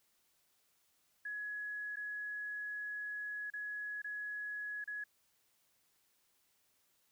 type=tone with dropouts; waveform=sine; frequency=1682 Hz; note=G#6; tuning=22 cents sharp; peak=-39 dBFS; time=1.25-5.04 s; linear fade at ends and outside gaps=5 ms; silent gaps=1.959-1.968 / 3.502-3.536 / 4.019-4.043 / 4.842-4.875 s; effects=white hiss -75 dBFS RMS until 7.11 s